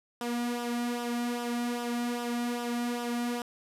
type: tone with flanger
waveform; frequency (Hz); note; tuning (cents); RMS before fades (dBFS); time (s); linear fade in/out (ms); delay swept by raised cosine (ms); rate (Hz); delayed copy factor
sawtooth; 239.9; A#3; +50; -32; 0.21-3.42; 2; 0.45 to 2.35; 2.5; -0.6
effects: resampled to 32000 Hz + 10-bit